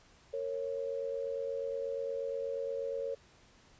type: tone pair together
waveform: sine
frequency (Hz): 460.6 / 549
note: A#4 / C#5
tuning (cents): -21 / -17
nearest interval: minor third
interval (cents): 304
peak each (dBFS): -37 / -36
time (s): 0.33-3.15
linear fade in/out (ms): 10
effects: pink hiss -62 dBFS RMS until 3.79 s + resampled to 16000 Hz